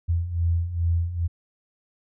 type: beating tone pair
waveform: sine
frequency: 83.1 / 85.5 Hz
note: E2 / F2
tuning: +15 / -36 cents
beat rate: 2.4 Hz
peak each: -27 / -22 dBFS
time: 0.08-1.28 s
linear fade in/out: 20 ms
effects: none